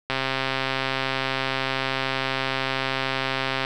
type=click train; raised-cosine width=0.3 ms; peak=-8 dBFS; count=473; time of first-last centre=0.1-3.649 s; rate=133 Hz; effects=none